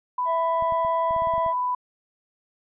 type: tone with vibrato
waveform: sine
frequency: 995 Hz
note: B5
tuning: 13 cents sharp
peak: -22 dBFS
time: 0.18-1.75 s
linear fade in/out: 5 ms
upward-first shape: triangle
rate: 18 Hz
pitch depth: 10 cents each way
type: tone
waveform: triangle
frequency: 659.3 Hz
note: E5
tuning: in tune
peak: -23 dBFS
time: 0.25-1.54 s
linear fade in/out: 50 ms
type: clicks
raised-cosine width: 5 ms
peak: -29 dBFS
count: 10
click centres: 0.624 / 0.723 / 0.849 / 1.109 / 1.164 / 1.221 / 1.272 / 1.338 / 1.38 / 1.463 s
effects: resampled to 8000 Hz